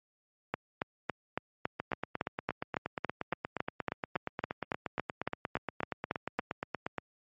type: two click trains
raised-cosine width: 0.5 ms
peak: -15 / -18 dBFS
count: 22 / 45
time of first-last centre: 0.54-6.39 / 1.8-6.983 s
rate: 3.59 / 8.49 Hz
effects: high-pass 100 Hz 12 dB/octave + MP3 32 kbps